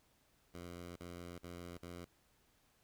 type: tone with dropouts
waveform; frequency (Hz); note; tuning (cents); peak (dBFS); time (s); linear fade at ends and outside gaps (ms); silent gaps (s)
10% pulse; 87.31; F2; 0; -39; 0.54-2.05; 5; 0.962-1.003 / 1.384-1.433 / 1.778-1.826
effects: pink hiss -73 dBFS RMS until 2.83 s